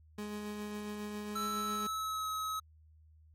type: tone with tremolo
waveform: 30% pulse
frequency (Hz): 208.8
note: G#3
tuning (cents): +10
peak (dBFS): -35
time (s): 0.18-1.87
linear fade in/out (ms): 5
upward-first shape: sine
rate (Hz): 7.3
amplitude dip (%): 25
type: tone with pitch glide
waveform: square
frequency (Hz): 1325 to 1279.1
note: E6 to D#6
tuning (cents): +9 to +47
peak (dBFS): -35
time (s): 1.35-2.6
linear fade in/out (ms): 10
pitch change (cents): -62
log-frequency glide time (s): 1.47-2.27
effects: added 78 Hz sine -58 dBFS peak until 3.34 s + MP3 64 kbps